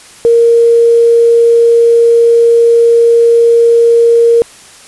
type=tone with quantisation; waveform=sine; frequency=466.2 Hz; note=A#4; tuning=in tune; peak=-3 dBFS; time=0.25-4.42 s; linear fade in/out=0 ms; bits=5; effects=white hiss -36 dBFS RMS until 4.87 s + resampled to 24000 Hz